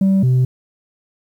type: tone pair in turn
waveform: sine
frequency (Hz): 192.9 / 127.75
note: G3 / C3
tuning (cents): -28 / -41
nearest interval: perfect fifth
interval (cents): 713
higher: first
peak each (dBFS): -8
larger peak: neither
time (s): 0.01-0.23 / 0.23-0.45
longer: neither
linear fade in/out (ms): 5
effects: tanh soft clip ceiling -10 dBFS + 8-bit